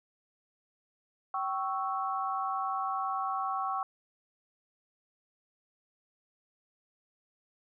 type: chord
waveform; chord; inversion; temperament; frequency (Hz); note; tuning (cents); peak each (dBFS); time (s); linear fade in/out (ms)
sine; C# diminished; second; equal with one note detuned; 771 / 1108.7 / 1318.5; G5 / C#6 / E6; -29 / 0 / 0; -34 / -33 / -37; 1.34-3.83; 2
effects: none